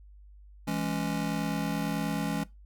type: chord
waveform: square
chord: C# minor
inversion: first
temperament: just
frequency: 166.31 / 207.9 / 277.2 Hz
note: E3 / G#3 / C#4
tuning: +16 / +2 / 0 cents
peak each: -34 dBFS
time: 0.67-2.44 s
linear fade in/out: 10 ms
effects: noise-tail reverb RT60 0.2 s tail -19 dB re dry + added 50 Hz sine -49 dBFS peak until 2.65 s